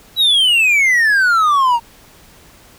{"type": "exponential sweep", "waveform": "triangle", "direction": "down", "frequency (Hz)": [3951, 912], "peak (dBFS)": -8, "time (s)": [0.16, 1.8], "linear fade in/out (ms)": 50, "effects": ["pink hiss -45 dBFS RMS until 2.78 s"]}